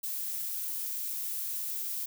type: noise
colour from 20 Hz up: violet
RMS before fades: -35 dBFS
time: 0.03-2.06 s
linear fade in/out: 10 ms
effects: none